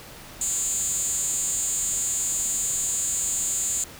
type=tone with high-pass filter; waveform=5% pulse; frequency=279.3 Hz; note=C#4; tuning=13 cents sharp; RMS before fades=-26 dBFS; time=0.41-3.84 s; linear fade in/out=2 ms; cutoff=7000 Hz; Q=8.8; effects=pink hiss -43 dBFS RMS until 3.99 s